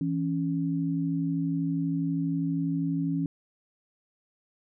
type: tone pair together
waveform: sine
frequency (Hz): 164.8 / 277.2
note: E3 / C#4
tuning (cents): 0 / 0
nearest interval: major sixth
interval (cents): 900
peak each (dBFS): -28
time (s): 0.01-3.26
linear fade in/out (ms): 2
effects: none